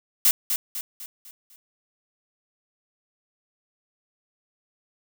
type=noise with echo; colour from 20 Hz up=blue; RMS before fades=-17 dBFS; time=0.25-0.31 s; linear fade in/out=2 ms; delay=250 ms; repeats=5; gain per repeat=-7 dB; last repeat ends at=1.56 s; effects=none